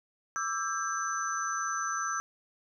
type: tone cluster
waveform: sine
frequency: 1163 / 1325 / 1600 / 6070 Hz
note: D6 / E6 / G6 / F#8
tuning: -17 / +9 / +35 / +43 cents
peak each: -37 / -33 / -36 / -37 dBFS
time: 0.36-2.2 s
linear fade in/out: 0 ms
effects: none